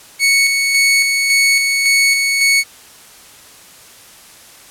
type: tone with tremolo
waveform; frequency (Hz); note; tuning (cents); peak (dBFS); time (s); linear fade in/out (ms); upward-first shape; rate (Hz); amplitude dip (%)
sawtooth; 2217; C#7; 0; -6; 0.19-2.64; 50; square; 1.8; 35
effects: white hiss -41 dBFS RMS until 4.7 s + low-pass 12000 Hz 12 dB/octave